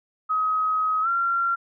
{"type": "tone with pitch glide", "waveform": "sine", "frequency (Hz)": [1267, 1373.7], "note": ["D#6", "F6"], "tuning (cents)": [31, -29], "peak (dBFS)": -20, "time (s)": [0.29, 1.56], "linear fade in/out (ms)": 20, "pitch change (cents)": 140, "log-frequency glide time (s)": [1.02, 1.08], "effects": []}